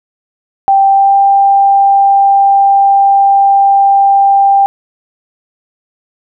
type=tone with pitch glide; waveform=sine; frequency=784 to 791.7 Hz; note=G5 to G5; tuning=0 to +17 cents; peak=-4 dBFS; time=0.68-4.66 s; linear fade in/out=0 ms; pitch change=+17 cents; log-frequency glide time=0.88-1.16 s; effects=none